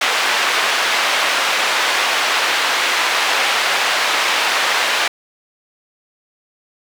white band-pass noise, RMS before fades -17 dBFS, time 0.01-5.08 s, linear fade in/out 5 ms, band 630 to 2900 Hz, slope 12 dB/octave, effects none

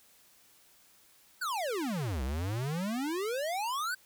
square exponential two-way sweep, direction down then up, 1568 to 61.74 to 1568 Hz, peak -32 dBFS, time 1.41-3.95 s, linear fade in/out 10 ms, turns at 2.23 s, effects white hiss -62 dBFS RMS until 4.05 s

